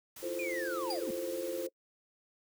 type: noise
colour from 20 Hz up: white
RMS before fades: -48 dBFS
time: 0.16-1.67 s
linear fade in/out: 5 ms
type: chord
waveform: sine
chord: F major seventh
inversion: third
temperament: equal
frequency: 329.6 / 349.2 / 440 / 523.3 Hz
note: E4 / F4 / A4 / C5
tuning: 0 / 0 / 0 / 0 cents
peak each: -43 / -39 / -42 / -37 dBFS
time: 0.22-1.69 s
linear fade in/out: 20 ms
type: linear sweep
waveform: triangle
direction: down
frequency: 2489 to 183.8 Hz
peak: -36 dBFS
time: 0.39-1.11 s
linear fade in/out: 2 ms
type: tone with exponential decay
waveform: 40% pulse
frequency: 4806 Hz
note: D8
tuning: 39 cents sharp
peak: -32 dBFS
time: 0.9-1.08 s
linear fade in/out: 5 ms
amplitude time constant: 38 ms
effects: noise-tail reverb RT60 0.1 s tail -24 dB re dry